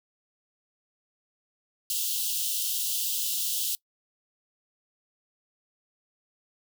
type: high-pass noise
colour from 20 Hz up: white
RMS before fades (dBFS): -29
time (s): 1.9-3.75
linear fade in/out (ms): 0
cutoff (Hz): 2800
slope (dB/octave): 96
effects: noise-tail reverb RT60 0.1 s tail -23 dB re dry